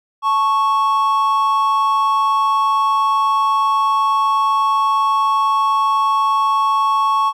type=tone pair together; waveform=triangle; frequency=877.8 / 1106 Hz; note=A5 / C#6; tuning=-4 / -4 cents; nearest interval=major third; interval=400 cents; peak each=-18 / -12 dBFS; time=0.22-7.33 s; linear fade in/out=50 ms; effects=none